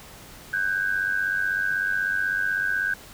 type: tone pair together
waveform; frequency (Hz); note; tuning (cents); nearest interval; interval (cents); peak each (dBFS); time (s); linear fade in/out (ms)
sine; 1513.9 / 1610; F#6 / G6; +39 / +46; minor second; 107; -25; 0.53-2.94; 5
effects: pink hiss -45 dBFS RMS until 3.13 s